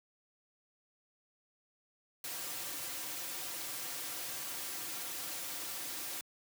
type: noise with comb filter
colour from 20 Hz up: white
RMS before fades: -41 dBFS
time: 2.24-6.21 s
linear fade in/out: 2 ms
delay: 4.7 ms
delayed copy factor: -0.65
effects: high-pass 150 Hz 12 dB/octave